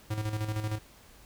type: tone with tremolo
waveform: square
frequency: 107.2 Hz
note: A2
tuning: 45 cents flat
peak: -29 dBFS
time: 0.1-0.79 s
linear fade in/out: 10 ms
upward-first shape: square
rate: 13 Hz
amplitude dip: 55%
effects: added 50 Hz sine -59 dBFS peak until 1.25 s + pink hiss -56 dBFS RMS until 1.25 s